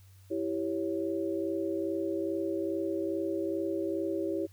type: chord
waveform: sine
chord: C# diminished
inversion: first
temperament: equal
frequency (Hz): 329.6 / 392 / 554.4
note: E4 / G4 / C#5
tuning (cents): 0 / 0 / 0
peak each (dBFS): -32 / -34 / -36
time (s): 0.3-4.47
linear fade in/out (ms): 20
effects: added 95 Hz sine -53 dBFS peak until 4.52 s + white hiss -65 dBFS RMS until 4.52 s